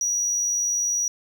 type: tone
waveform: triangle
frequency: 5800 Hz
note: F#8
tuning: 35 cents flat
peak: -20 dBFS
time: 0.01-1.08 s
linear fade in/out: 2 ms
effects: none